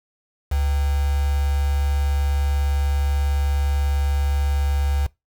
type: tone with quantisation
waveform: sine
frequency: 70.8 Hz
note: C#2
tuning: 37 cents sharp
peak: -18 dBFS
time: 0.51-5.07 s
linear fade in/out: 10 ms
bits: 5
effects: noise-tail reverb RT60 0.2 s tail -22 dB re dry